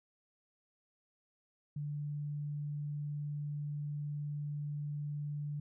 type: tone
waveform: sine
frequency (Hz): 146.83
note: D3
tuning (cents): 0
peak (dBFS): -36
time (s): 1.76-5.6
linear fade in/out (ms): 5
effects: none